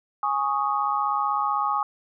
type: chord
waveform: sine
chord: Ab suspended fourth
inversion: none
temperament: equal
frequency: 830.6 / 1108.7 / 1244.5 Hz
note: Ab5 / Db6 / Eb6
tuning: 0 / 0 / 0 cents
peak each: -26 dBFS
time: 0.23-1.83 s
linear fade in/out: 2 ms
effects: none